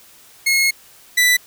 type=tone pair in turn; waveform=sawtooth; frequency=2166 / 1980.2 Hz; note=C#7 / B6; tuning=-41 / +4 cents; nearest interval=major second; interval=155 cents; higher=first; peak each=-10 / -8 dBFS; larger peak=second; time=0.46-0.71 / 1.17-1.37 s; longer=first; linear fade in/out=10 ms; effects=white hiss -47 dBFS RMS until 1.46 s